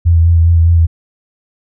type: tone with vibrato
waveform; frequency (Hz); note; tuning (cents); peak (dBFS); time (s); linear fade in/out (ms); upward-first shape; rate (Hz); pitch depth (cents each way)
sine; 83.7; E2; +27; -5; 0.05-0.87; 20; sine; 4.9; 29
effects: none